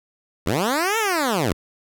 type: linear two-way sweep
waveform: 10% pulse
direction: up then down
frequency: 69.3 to 461.4 to 69.3 Hz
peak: -11 dBFS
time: 0.46-1.53 s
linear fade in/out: 10 ms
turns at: 0.98 s
effects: none